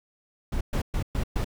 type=noise bursts; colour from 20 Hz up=brown; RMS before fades=-26 dBFS; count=5; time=0.52-1.445 s; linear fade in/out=5 ms; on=89 ms; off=120 ms; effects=none

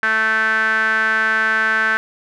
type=tone with band-pass filter; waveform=sawtooth; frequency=220 Hz; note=A3; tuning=in tune; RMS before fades=-17 dBFS; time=0.03-1.97 s; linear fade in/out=0 ms; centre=1600 Hz; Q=9.1; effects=none

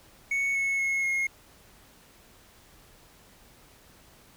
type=tone with pitch steps; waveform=triangle; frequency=2217 / 2195 / 2174 / 2153 Hz; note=C#7 / C#7 / C#7 / C7; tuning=0 / -18 / -34 / +49 cents; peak=-23 dBFS; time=0.31-1.27 s; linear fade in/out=5 ms; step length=240 ms; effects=pink hiss -56 dBFS RMS until 4.36 s

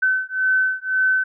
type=beating tone pair; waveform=sine; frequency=1522 / 1523.9 Hz; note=F#6 / G6; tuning=+48 / -49 cents; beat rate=1.9 Hz; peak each=-20 / -20 dBFS; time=0.02-1.24 s; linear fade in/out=10 ms; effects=none

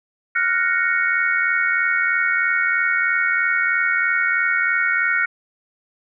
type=chord; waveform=sine; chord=Gb major seventh; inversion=third; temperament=equal; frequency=1396.9 / 1480 / 1864.7 / 2217 Hz; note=F6 / Gb6 / Bb6 / Db7; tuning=0 / 0 / 0 / 0 cents; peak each=-22 dBFS; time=0.35-5.26 s; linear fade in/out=10 ms; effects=none

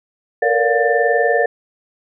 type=tone cluster; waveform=sine; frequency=454.1 / 474.4 / 575 / 712 / 1779 Hz; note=A#4 / A#4 / D5 / F5 / A6; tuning=-45 / +30 / -37 / +33 / +19 cents; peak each=-19 dBFS; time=0.42-1.46 s; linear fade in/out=5 ms; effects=none

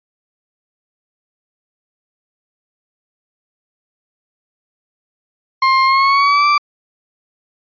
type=tone with pitch glide; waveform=35% pulse; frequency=1060 to 1169.4 Hz; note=C6 to D6; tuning=+22 to -8 cents; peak=-8 dBFS; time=5.62-6.58 s; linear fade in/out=5 ms; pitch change=+170 cents; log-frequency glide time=5.85-6.47 s; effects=resampled to 11025 Hz

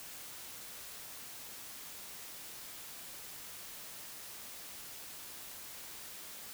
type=silence; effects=white hiss -48 dBFS RMS until 6.53 s

